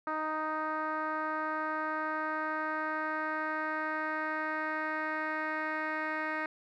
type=tone with low-pass filter sweep; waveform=10% pulse; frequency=311.1 Hz; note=D#4; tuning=in tune; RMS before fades=-34 dBFS; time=0.07-6.46 s; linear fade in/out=2 ms; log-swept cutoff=1300 to 2000 Hz; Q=2.4; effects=none